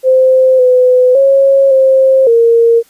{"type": "tone with pitch steps", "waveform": "sine", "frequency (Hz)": [519, 504, 546, 530, 463.4], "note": ["C5", "B4", "C#5", "C5", "A#4"], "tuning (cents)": [-14, 35, -26, 22, -10], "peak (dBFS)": -4, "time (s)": [0.03, 2.83], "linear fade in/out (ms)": 50, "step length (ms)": 560, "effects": ["white hiss -48 dBFS RMS until 2.89 s", "resampled to 32000 Hz"]}